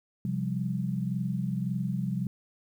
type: chord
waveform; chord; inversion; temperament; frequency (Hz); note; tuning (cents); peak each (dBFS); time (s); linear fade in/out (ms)
sine; C suspended fourth; none; just; 130.81 / 174.42 / 196.22; C3 / F3 / G3; 0 / -2 / +2; -32; 0.25-2.27; 2
effects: 10-bit